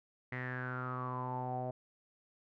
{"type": "tone with low-pass filter sweep", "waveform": "sawtooth", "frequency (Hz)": 126.5, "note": "B2", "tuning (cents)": 42, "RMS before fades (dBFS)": -39, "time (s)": [0.32, 1.71], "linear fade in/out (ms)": 5, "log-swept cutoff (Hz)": [2000, 670], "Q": 9.6, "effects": []}